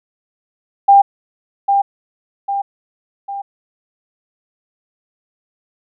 sine tone with echo, 797 Hz, G5, 28 cents sharp, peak -4 dBFS, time 0.88-1.02 s, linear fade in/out 10 ms, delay 800 ms, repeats 3, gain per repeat -6 dB, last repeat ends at 3.42 s, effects none

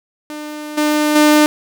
sawtooth tone with level steps, 300.8 Hz, D4, 42 cents sharp, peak -22 / -9 / -4 dBFS, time 0.3-1.46 s, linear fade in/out 0 ms, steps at 0.77 / 1.15 s, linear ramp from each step 10 ms, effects none

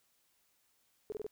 sine tone bursts, 424.9 Hz, G#4, 40 cents sharp, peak -36 dBFS, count 4, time 1.1-1.265 s, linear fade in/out 0 ms, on 21 ms, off 27 ms, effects white hiss -74 dBFS RMS until 1.31 s

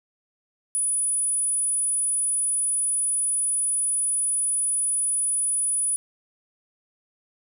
sine tone, 9880 Hz, D#9, 13 cents flat, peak -21 dBFS, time 0.75-5.96 s, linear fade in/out 0 ms, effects none

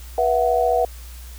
sine tone cluster, 486.1 / 667 / 741 Hz, B4 / E5 / F#5, -28 / +20 / +2 cents, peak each -20 dBFS, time 0.18-0.85 s, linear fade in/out 2 ms, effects added 60 Hz sine -35 dBFS peak until 1.38 s + white hiss -45 dBFS RMS until 1.38 s

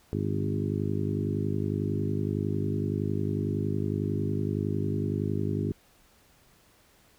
harmonic tone with a mistuned harmonic, 50.9 Hz, G#1, 34 cents flat, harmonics 2 / 3 / 4 / 5 / 6 / 7 / 8, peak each -31 / -33 / -34 / -35 / -36 / -36 / -37 dBFS, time 0.13-5.72 s, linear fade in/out 0 ms, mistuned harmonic 2, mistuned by -23 cents, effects pink hiss -61 dBFS RMS until 7.18 s

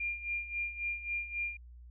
sine tone with tremolo, 2400 Hz, D7, 37 cents sharp, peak -31 dBFS, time 0-1.57 s, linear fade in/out 5 ms, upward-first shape sine, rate 3.7 Hz, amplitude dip 75%, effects added 60 Hz sine -49 dBFS peak until 1.9 s

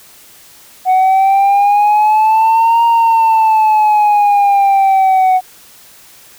sine exponential two-way sweep, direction up then down, 740 to 932.3 to 740 Hz, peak -4 dBFS, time 0.85-5.41 s, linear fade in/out 50 ms, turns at 2.84 s, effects tanh soft clip ceiling -6 dBFS + white hiss -41 dBFS RMS until 6.38 s

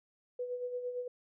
sine tone with tremolo, 493.9 Hz, B4, in tune, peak -33 dBFS, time 0.39-1.08 s, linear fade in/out 5 ms, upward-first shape sine, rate 8.8 Hz, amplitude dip 55%, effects none

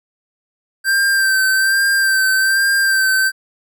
square tone with vibrato, 1568 Hz, G6, in tune, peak -13 dBFS, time 0.84-3.32 s, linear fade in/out 50 ms, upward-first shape sine, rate 1.2 Hz, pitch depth 32 cents each way, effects none

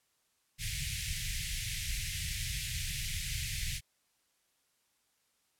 pink band-stop noise, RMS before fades -36 dBFS, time 0.58-3.81 s, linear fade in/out 50 ms, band 150 to 1900 Hz, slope 48 dB/octave, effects white hiss -75 dBFS RMS until 5.59 s + low-pass 12000 Hz 12 dB/octave

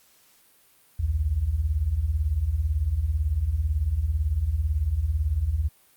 sine beating tone pair, 61.6 / 79.6 Hz, B1 / D#2, -4 / +40 cents, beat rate 18 Hz, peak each -27 / -23 dBFS, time 0.99-5.69 s, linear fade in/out 10 ms, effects white hiss -59 dBFS RMS until 5.96 s + Opus 48 kbps

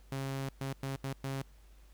sawtooth tone bursts at uneven times, 135.6 Hz, C#3, 38 cents flat, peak -31 dBFS, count 5, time 0.12-0.49 / 0.61-0.73 / 0.83-0.96 / 1.04-1.13 / 1.24-1.42 s, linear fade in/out 2 ms, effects added 50 Hz sine -55 dBFS peak until 1.93 s + pink hiss -67 dBFS RMS until 1.93 s

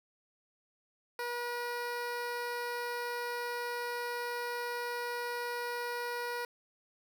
15% pulse tone with notch filter, 481.7 Hz, B4, 43 cents flat, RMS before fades -37 dBFS, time 1.19-6.45 s, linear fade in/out 2 ms, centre 7500 Hz, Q 2, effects none

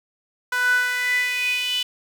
sawtooth tone with high-pass filter sweep, 496.3 Hz, B4, 8 cents sharp, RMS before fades -22 dBFS, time 0.52-1.83 s, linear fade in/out 5 ms, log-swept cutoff 1300 to 3100 Hz, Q 9, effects none

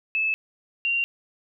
sine tone pair in turn, 2610 / 2765 Hz, E7 / F7, -18 / -18 cents, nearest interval minor second, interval 100 cents, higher second, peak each -21 dBFS, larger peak neither, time 0.15-0.34 / 0.85-1.04 s, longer neither, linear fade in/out 0 ms, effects none

